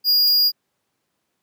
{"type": "tone", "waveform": "square", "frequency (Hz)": 4850, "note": "D#8", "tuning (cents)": -45, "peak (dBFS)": -14, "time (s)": [0.04, 0.52], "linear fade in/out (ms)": 50}
{"type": "noise with exponential decay", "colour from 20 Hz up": "violet", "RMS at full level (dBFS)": -28, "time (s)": [0.27, 0.43], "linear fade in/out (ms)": 1, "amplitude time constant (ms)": 34}
{"effects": ["pink hiss -73 dBFS RMS until 1.42 s", "high-pass 150 Hz 12 dB/octave"]}